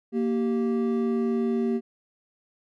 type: tone pair together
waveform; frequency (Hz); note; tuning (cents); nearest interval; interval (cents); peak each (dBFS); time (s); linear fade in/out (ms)
triangle; 233.1 / 388.3; A#3 / G4; 0 / -16; major sixth; 884; -22 / -25; 0.12-1.81; 50
effects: none